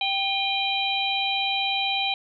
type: harmonic tone with a mistuned harmonic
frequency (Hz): 784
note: G5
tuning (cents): 0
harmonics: 1 / 3 / 4 / 5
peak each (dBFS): -28 / -28 / -28 / -28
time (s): 0.01-2.14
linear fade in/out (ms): 2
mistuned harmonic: 3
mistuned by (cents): +49
effects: none